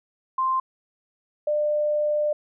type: tone pair in turn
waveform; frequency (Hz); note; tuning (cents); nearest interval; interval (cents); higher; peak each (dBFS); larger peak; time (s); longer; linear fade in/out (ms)
sine; 1046.5 / 597.8; C6 / D5; 0 / +31; minor seventh; 969; first; -20; neither; 0.38-0.6 / 1.47-2.33; second; 5
effects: none